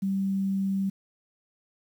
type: tone with quantisation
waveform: sine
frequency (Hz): 194.3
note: G3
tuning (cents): -15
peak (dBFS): -24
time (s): 0.02-0.9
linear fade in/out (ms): 10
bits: 9
effects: none